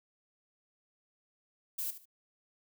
violet noise with echo, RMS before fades -36 dBFS, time 1.78-1.91 s, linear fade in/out 10 ms, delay 73 ms, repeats 2, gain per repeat -12 dB, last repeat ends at 2.056 s, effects none

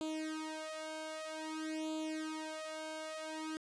sawtooth tone with flanger, 313.8 Hz, D#4, 15 cents sharp, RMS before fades -42 dBFS, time 0.01-3.57 s, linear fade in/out 0 ms, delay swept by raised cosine 0.27 to 1.87 ms, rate 0.52 Hz, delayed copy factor +1, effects resampled to 22050 Hz + 12-bit

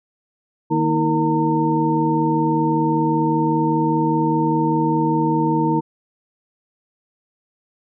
sine tone cluster, 155.1 / 234.9 / 320 / 464.7 / 912 Hz, D#3 / A#3 / D#4 / A#4 / A#5, -5 / +13 / +49 / -5 / -38 cents, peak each -22 / -25 / -19 / -26 / -21 dBFS, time 0.7-5.81 s, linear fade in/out 20 ms, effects none

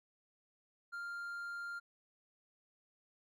triangle tone, 1396.9 Hz, F6, in tune, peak -39 dBFS, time 0.92-1.8 s, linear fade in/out 20 ms, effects none

